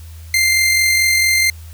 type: tone with amplitude modulation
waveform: sawtooth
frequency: 2093 Hz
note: C7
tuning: in tune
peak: -7 dBFS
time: 0.34-1.5 s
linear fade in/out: 2 ms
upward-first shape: sine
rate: 44.5 Hz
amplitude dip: 30%
effects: added 81 Hz sine -32 dBFS peak until 1.73 s + white hiss -46 dBFS RMS until 1.73 s